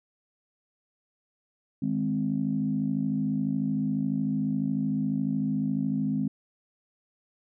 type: chord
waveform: sine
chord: Ab major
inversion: second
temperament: equal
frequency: 155.56 / 207.7 / 261.6 Hz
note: Eb3 / Ab3 / C4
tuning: 0 / 0 / 0 cents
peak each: -31 / -28 / -28 dBFS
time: 1.82-6.28 s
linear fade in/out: 5 ms
effects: tanh soft clip ceiling -15 dBFS